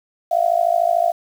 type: tone with amplitude modulation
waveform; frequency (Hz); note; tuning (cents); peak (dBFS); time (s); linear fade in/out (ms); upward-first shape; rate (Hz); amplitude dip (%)
sine; 685; F5; -34; -10; 0.31-1.12; 10; sine; 53.5; 95
effects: 7-bit